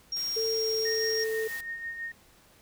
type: tone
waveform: sine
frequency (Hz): 5580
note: F8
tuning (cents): -2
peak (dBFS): -29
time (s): 0.12-1.24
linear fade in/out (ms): 5
type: noise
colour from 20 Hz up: white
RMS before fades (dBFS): -44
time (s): 0.16-1.61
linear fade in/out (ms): 5
type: tone with pitch glide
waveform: sine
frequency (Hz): 446.6 to 441.5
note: A4 to A4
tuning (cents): +26 to +6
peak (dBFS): -28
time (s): 0.36-1.48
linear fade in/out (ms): 10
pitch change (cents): -20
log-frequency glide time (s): 0.55-0.64
type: tone with tremolo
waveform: sine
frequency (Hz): 1847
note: A#6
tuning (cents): -16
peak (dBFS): -32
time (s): 0.85-2.12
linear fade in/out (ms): 5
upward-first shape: sine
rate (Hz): 6.1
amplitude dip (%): 50
effects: pink hiss -59 dBFS RMS until 2.61 s